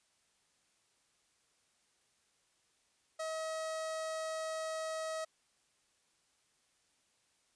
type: tone with notch filter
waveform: sawtooth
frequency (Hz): 638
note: D#5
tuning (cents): +43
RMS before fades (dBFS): -39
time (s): 3.19-5.25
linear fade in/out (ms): 10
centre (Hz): 2800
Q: 1.9
effects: white hiss -74 dBFS RMS until 7.55 s + resampled to 22050 Hz